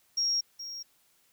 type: tone with echo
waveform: triangle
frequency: 5588 Hz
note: F8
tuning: in tune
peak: -22 dBFS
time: 0.17-0.41 s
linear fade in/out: 10 ms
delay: 420 ms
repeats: 1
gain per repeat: -14 dB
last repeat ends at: 0.83 s
effects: tanh soft clip ceiling -23 dBFS + white hiss -67 dBFS RMS until 1.32 s